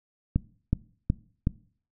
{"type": "click train", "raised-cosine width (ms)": 5, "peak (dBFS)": -10, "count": 4, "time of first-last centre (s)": [0.36, 1.471], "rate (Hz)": 2.7, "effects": ["noise-tail reverb RT60 0.5 s tail -21 dB re dry"]}